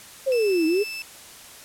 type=exponential two-way sweep; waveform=sine; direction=down then up; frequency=551 to 310 to 431.8 Hz; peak=-18 dBFS; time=0.26-0.84 s; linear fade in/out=20 ms; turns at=0.66 s
type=tone; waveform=30% pulse; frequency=2637 Hz; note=E7; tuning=in tune; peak=-28 dBFS; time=0.32-1.02 s; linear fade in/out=0 ms
effects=white hiss -44 dBFS RMS until 1.64 s + low-pass 12000 Hz 12 dB/octave